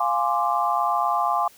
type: chord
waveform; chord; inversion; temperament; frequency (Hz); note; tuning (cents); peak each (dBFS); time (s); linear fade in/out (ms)
sine; D half-diminished seventh; first; equal; 698.5 / 830.6 / 1046.5 / 1174.7; F5 / Ab5 / C6 / D6; 0 / 0 / 0 / 0; -25; 0-1.48; 5
effects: white hiss -52 dBFS RMS until 1.57 s